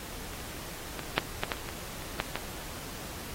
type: clicks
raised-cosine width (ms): 0.3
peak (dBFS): -27 / -26 / -19 / -26 / -6 / -12 / -13 / -26 / -21 / -26 / -11 / -14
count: 12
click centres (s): 0.336 / 0.403 / 0.993 / 1.033 / 1.18 / 1.435 / 1.518 / 1.569 / 1.689 / 2.022 / 2.201 / 2.356
effects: pink hiss -42 dBFS RMS until 3.34 s + AAC 48 kbps